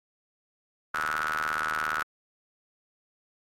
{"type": "ring-modulated tone", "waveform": "sawtooth", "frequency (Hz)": 77.2, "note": "D#2", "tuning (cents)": -13, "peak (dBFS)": -20, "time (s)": [0.94, 2.03], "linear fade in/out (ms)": 5, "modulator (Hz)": 1380, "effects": ["MP3 64 kbps"]}